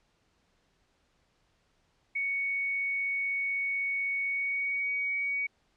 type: tone with pitch glide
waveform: sine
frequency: 2226 to 2251 Hz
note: C#7 to C#7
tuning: +7 to +26 cents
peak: -28 dBFS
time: 2.15-5.47 s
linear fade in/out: 10 ms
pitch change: +19 cents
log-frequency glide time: 4.24-4.95 s
effects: pink hiss -71 dBFS RMS until 5.76 s + low-pass 6000 Hz 12 dB/octave